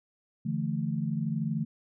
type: chord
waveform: sine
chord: D suspended second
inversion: none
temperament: equal with one note detuned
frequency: 146.83 / 167.4 / 220 Hz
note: D3 / E3 / A3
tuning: 0 / +27 / 0 cents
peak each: -32 dBFS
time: 0.45-1.65 s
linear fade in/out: 10 ms
effects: none